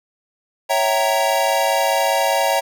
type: chord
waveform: square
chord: C# diminished seventh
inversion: none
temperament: equal with one note detuned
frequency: 554.4 / 659.3 / 769.2 / 932.3 Hz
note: C#5 / E5 / G5 / Bb5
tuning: 0 / 0 / -33 / 0 cents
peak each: -22 dBFS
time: 0.69-2.61 s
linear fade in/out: 20 ms
effects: none